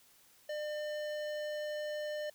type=tone with hard clipping; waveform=sine; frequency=601 Hz; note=D5; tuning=40 cents sharp; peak=-38 dBFS; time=0.49-2.3 s; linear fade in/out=5 ms; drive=15 dB; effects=white hiss -64 dBFS RMS until 2.34 s